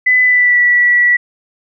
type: tone with pitch glide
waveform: sine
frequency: 2005 to 1950.2 Hz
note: B6 to B6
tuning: +26 to -22 cents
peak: -7 dBFS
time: 0.06-1.17 s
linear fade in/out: 10 ms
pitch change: -48 cents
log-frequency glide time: 0.23-0.6 s
effects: none